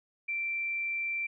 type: tone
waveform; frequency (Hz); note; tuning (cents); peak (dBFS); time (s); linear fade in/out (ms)
sine; 2349; D7; 0; -30; 0.28-1.27; 10
effects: none